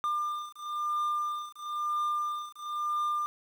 triangle beating tone pair, 1199 / 1200 Hz, D6 / D6, +36 / +37 cents, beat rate 1 Hz, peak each -31 dBFS, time 0.04-3.26 s, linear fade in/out 0 ms, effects 9-bit

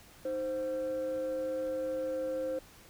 sine tone pair together, 311.1 / 523.2 Hz, D#4 / C5, 0 / 0 cents, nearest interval major sixth, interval 900 cents, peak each -38 / -30 dBFS, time 0.25-2.59 s, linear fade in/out 5 ms, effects tanh soft clip ceiling -29 dBFS + pink hiss -56 dBFS RMS until 2.89 s

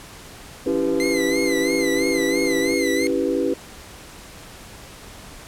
sine chord, C# half-diminished seventh, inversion none, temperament equal, 277.2 / 329.6 / 392 / 493.9 Hz, C#4 / E4 / G4 / B4, 0 / 0 / 0 / 0 cents, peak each -24 dBFS, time 0.66-3.54 s, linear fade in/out 5 ms
click train, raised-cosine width 1 ms, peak -25 dBFS, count 355, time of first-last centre 0.68-2.738 s, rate 172 Hz
sawtooth tone with vibrato, 2053 Hz, C7, 33 cents flat, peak -21 dBFS, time 1-3.07 s, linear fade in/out 0 ms, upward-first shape sine, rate 3 Hz, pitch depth 84 cents each way
effects pink hiss -41 dBFS RMS until 5.47 s + low-pass 12000 Hz 12 dB/octave

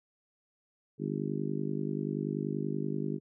harmonic tone, 50.4 Hz, G1, 49 cents sharp, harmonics 3 / 4 / 5 / 6 / 7 / 8, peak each -36 / -37 / -38 / -39 / -39 / -40 dBFS, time 0.98-3.2 s, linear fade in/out 50 ms, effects none

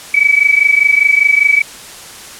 sine tone pair together, 2274 / 2299 Hz, C#7 / D7, +44 / -37 cents, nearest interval unison, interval 19 cents, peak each -10 dBFS, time 0.14-1.62 s, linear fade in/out 5 ms, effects white hiss -32 dBFS RMS until 2.39 s + low-pass 10000 Hz 12 dB/octave

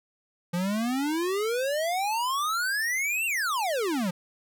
square exponential two-way sweep, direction up then down, 170 to 2794 to 170 Hz, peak -26 dBFS, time 0.53-4.11 s, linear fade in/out 10 ms, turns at 3.26 s, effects none

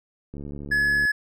click train, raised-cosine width 3 ms, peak -24 dBFS, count 52, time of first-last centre 0.34-1.052 s, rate 71.6 Hz
triangle tone, 1700 Hz, G#6, 40 cents sharp, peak -17 dBFS, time 0.71-1.12 s, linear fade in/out 10 ms
effects none

